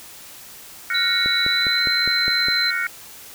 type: chord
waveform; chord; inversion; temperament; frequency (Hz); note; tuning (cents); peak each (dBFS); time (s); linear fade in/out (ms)
sine; Gb major seventh; third; equal; 1396.9 / 1480 / 1864.7 / 2217; F6 / Gb6 / Bb6 / Db7; 0 / 0 / 0 / 0; -26; 0.9-2.87; 2
type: tone with pitch glide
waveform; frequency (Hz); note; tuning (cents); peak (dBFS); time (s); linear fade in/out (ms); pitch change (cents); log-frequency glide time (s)
sine; 3951 to 4071; B7 to C8; 0 to -48; -19; 0.94-2.71; 10; +52; 1.49-1.89
type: click train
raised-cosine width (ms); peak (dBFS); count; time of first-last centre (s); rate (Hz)
2; -17; 7; 1.26-2.484; 4.9
effects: white hiss -41 dBFS RMS until 3.34 s